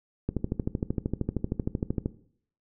click train, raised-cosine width 3 ms, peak -14 dBFS, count 24, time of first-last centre 0.29-2.059 s, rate 13 Hz, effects noise-tail reverb RT60 0.6 s tail -17 dB re dry

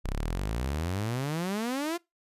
sawtooth exponential sweep, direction up, 30.19 to 355.4 Hz, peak -25 dBFS, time 0.04-1.98 s, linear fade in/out 20 ms, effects noise-tail reverb RT60 0.2 s tail -24 dB re dry + resampled to 32000 Hz

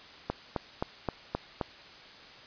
click train, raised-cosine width 1 ms, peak -15 dBFS, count 6, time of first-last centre 0.3-1.612 s, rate 3.81 Hz, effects white hiss -50 dBFS RMS until 2.46 s + resampled to 11025 Hz

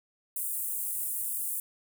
pink high-pass noise, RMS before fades -33 dBFS, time 0.36-1.6 s, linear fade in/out 2 ms, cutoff 8600 Hz, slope 48 dB/octave, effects none

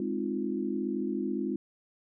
sine chord, F minor seventh, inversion first, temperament equal, 207.7 / 261.6 / 311.1 / 349.2 Hz, Ab3 / C4 / Eb4 / F4, 0 / 0 / 0 / 0 cents, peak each -34 / -34 / -36 / -34 dBFS, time 0-1.56 s, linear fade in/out 2 ms, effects none

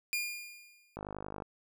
sawtooth tone with exponential decay, 2418 Hz, D7, 50 cents sharp, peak -26 dBFS, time 0.13-0.96 s, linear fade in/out 0 ms, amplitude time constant 180 ms
click train, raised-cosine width 1 ms, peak -26 dBFS, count 24, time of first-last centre 0.97-1.422 s, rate 50.9 Hz
effects none

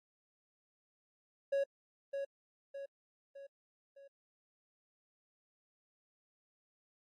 triangle tone with echo, 554.4 Hz, C#5, in tune, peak -28 dBFS, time 1.52-1.64 s, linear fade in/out 10 ms, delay 610 ms, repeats 4, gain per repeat -6 dB, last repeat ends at 4.08 s, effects AAC 32 kbps

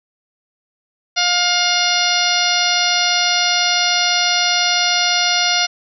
harmonic tone, 709 Hz, F5, 26 cents sharp, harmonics 1 / 2 / 3 / 4 / 5 / 6 / 7 / 8, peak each -22 / -22 / -22 / -22 / -22 / -22 / -22 / -22 dBFS, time 1.16-5.67 s, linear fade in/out 20 ms, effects none

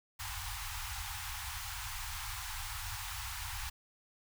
pink band-stop noise, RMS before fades -41 dBFS, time 0.19-3.7 s, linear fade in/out 10 ms, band 110 to 770 Hz, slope 96 dB/octave, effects none

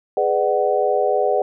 sine chord, G# half-diminished seventh, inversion none, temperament just, 415.3 / 498.4 / 598 / 747.5 Hz, G#4 / B4 / D5 / F#5, 0 / +16 / +31 / +17 cents, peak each -21 dBFS, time 0.17-1.42 s, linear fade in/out 2 ms, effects none

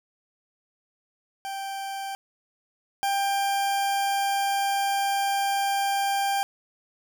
40% pulse tone pair in turn, 784 / 793.1 Hz, G5 / G5, 0 / +20 cents, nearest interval unison, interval 20 cents, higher second, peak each -30 / -22 dBFS, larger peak second, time 1.45-2.15 / 3.03-6.43 s, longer second, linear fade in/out 0 ms, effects none

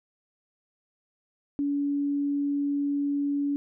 sine tone, 284.8 Hz, C#4, 47 cents sharp, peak -24 dBFS, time 1.59-3.56 s, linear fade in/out 0 ms, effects none

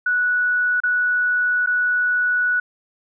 sine tone with dropouts, 1473 Hz, F#6, 8 cents flat, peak -16 dBFS, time 0.06-2.6 s, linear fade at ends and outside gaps 5 ms, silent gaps 0.803-0.835 / 1.662-1.671 s, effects none

